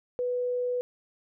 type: tone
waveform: sine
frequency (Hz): 493.9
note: B4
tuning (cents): 0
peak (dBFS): -26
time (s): 0.19-0.81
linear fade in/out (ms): 0
effects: none